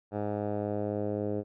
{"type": "tone with low-pass filter sweep", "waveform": "10% pulse", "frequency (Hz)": 103.83, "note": "G#2", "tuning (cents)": 0, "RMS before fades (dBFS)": -32, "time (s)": [0.11, 1.44], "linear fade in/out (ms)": 50, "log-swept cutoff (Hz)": [850, 480], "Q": 1.8, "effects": []}